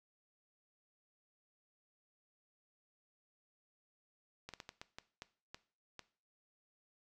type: slowing click train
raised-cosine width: 0.2 ms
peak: -29 dBFS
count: 9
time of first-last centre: 4.49-5.993 s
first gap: 47 ms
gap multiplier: 1.38
effects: noise-tail reverb RT60 0.4 s tail -17 dB re dry